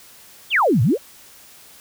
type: exponential two-way sweep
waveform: sine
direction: down then up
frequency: 3760 to 102.3 to 636 Hz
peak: -13 dBFS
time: 0.5-0.98 s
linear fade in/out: 50 ms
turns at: 0.82 s
effects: white hiss -46 dBFS RMS until 1.8 s